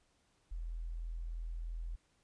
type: tone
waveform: sine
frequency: 41.52 Hz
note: E1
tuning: 13 cents sharp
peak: -38 dBFS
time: 0.51-1.96 s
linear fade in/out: 10 ms
effects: pink hiss -74 dBFS RMS until 2.23 s + resampled to 22050 Hz